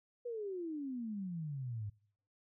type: exponential sweep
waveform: sine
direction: down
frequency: 493.9 to 100 Hz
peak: -38 dBFS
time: 0.25-1.9 s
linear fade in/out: 10 ms
effects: noise-tail reverb RT60 0.7 s tail -26 dB re dry